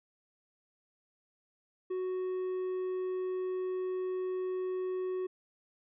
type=tone; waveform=triangle; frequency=370 Hz; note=F#4; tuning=in tune; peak=-30 dBFS; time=1.9-5.27 s; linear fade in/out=10 ms; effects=resampled to 8000 Hz